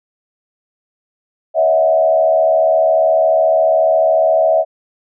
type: tone with frequency modulation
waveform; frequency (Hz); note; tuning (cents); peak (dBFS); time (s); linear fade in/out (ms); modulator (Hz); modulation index
sine; 646; E5; -35; -9; 1.54-4.65; 50; 74.2; 0.82
effects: none